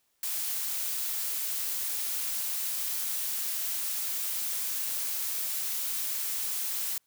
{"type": "noise", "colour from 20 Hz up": "blue", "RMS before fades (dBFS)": -32, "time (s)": [0.23, 6.98], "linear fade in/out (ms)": 2, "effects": ["white hiss -73 dBFS RMS until 7.06 s"]}